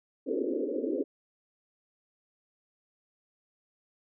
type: band-pass noise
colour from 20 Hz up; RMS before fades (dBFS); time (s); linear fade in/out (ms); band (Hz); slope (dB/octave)
pink; -31; 0.26-1.04; 20; 250 to 540; 96
effects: none